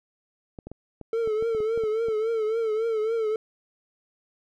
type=clicks; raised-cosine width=2 ms; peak=-25 dBFS; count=11; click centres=0.588 / 0.67 / 0.716 / 1.013 / 1.275 / 1.425 / 1.549 / 1.604 / 1.776 / 1.837 / 2.085 s
type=tone with vibrato; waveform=triangle; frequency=444.1 Hz; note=A4; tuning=16 cents sharp; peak=-21 dBFS; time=1.13-3.36 s; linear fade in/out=2 ms; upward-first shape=triangle; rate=3.6 Hz; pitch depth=84 cents each way
effects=none